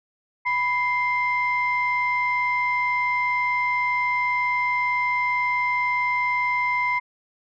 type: tone pair together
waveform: sine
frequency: 987.8 / 2093 Hz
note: B5 / C7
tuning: 0 / 0 cents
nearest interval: octave + minor second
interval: 1300 cents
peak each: -22 dBFS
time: 0.45-7 s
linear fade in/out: 20 ms
effects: tanh soft clip ceiling -14 dBFS